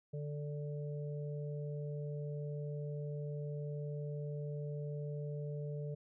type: harmonic tone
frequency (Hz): 146.8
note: D3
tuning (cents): 0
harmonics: 1 / 3 / 4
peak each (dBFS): -39 / -46 / -50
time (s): 0.13-5.95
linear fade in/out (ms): 10
effects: none